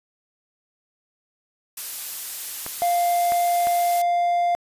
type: noise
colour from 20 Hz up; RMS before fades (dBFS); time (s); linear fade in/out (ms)
blue; -30; 1.77-4.02; 5
type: clicks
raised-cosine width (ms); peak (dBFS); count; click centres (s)
0.5; -17; 3; 2.664 / 3.321 / 3.671
type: tone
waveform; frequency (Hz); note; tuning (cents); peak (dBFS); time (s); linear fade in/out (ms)
triangle; 698.5; F5; 0; -16; 2.82-4.55; 0
effects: resampled to 32000 Hz